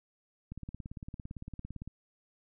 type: click train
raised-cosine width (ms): 5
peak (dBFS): -29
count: 25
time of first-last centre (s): 0.52-1.876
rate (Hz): 17.7
effects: none